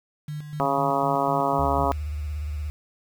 sine tone with tremolo, 150 Hz, D3, 37 cents sharp, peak -29 dBFS, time 0.28-1.85 s, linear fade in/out 5 ms, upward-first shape square, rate 4 Hz, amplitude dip 55%
harmonic tone, 138.59 Hz, C#3, in tune, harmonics 2 / 3 / 4 / 5 / 6 / 7 / 8 / 9, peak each -30 / -31 / -29 / -26 / -30 / -27 / -30 / -31 dBFS, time 0.6-1.92 s, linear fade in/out 0 ms
sine tone with vibrato, 74.8 Hz, D2, 32 cents sharp, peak -27 dBFS, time 1.59-2.7 s, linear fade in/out 0 ms, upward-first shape sine, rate 17 Hz, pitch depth 89 cents each way
effects 8-bit

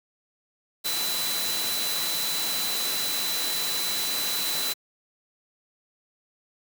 sine tone in noise, 4000 Hz, B7, 21 cents sharp, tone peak -29 dBFS, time 0.84-4.74 s, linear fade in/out 20 ms, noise white, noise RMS -29 dBFS, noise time 0.84-4.74 s, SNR -3 dB, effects high-pass 150 Hz 12 dB/octave

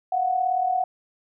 sine tone pair together, 702.4 / 740 Hz, F5 / F#5, +10 / 0 cents, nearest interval minor second, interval 90 cents, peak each -27 / -21 dBFS, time 0.12-0.84 s, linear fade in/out 5 ms, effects none

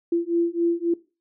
sine beating tone pair, 338.3 / 342 Hz, E4 / F4, +45 / -36 cents, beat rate 3.7 Hz, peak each -23 dBFS, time 0.12-0.94 s, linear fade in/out 5 ms, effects noise-tail reverb RT60 0.3 s tail -19 dB re dry

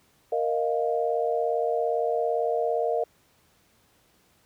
sine chord, Bb suspended fourth, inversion none, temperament just, 466.2 / 621.6 / 699.2 Hz, Bb4 / Eb5 / F5, 0 / -2 / +2 cents, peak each -26 / -28 / -28 dBFS, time 0.32-3.04 s, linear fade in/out 5 ms, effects pink hiss -63 dBFS RMS until 4.45 s + high-pass 60 Hz 12 dB/octave

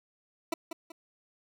20% pulse tone with echo, 329.6 Hz, E4, in tune, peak -23 dBFS, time 0.52-0.54 s, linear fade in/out 5 ms, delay 190 ms, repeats 2, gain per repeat -8 dB, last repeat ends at 0.92 s, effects none

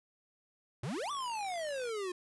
square exponential two-way sweep, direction up then down, 108.3 to 1186 to 351.8 Hz, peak -36 dBFS, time 0.83-2.12 s, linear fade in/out 5 ms, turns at 1.11 s
click train, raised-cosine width 0.3 ms, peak -39 dBFS, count 55, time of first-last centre 0.89-1.892 s, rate 53.9 Hz
effects resampled to 24000 Hz

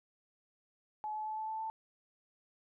sine tone with pitch steps, 854 / 859.9 / 865.9 / 871.9 / 878 / 884.1 Hz, G#5 / A5 / A5 / A5 / A5 / A5, +48 / -40 / -28 / -16 / -4 / +8 cents, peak -36 dBFS, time 1.04-1.7 s, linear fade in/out 0 ms, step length 110 ms, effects none

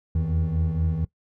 triangle tone cluster, 80 / 84.3 / 159.7 Hz, D#2 / E2 / D#3, +49 / +39 / +45 cents, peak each -23 dBFS, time 0.15-1.05 s, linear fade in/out 5 ms, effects noise-tail reverb RT60 0.1 s tail -21 dB re dry + tanh soft clip ceiling -14 dBFS

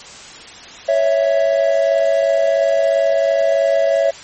triangle tone pair together, 556.1 / 659 Hz, C#5 / E5, +5 / -1 cents, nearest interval minor third, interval 294 cents, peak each -13 dBFS, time 0.88-4.11 s, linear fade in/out 10 ms, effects white hiss -36 dBFS RMS until 4.23 s + MP3 32 kbps

